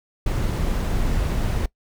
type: noise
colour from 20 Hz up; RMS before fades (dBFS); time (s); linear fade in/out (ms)
brown; -22; 0.26-1.66; 5
effects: noise-tail reverb RT60 0.1 s tail -21 dB re dry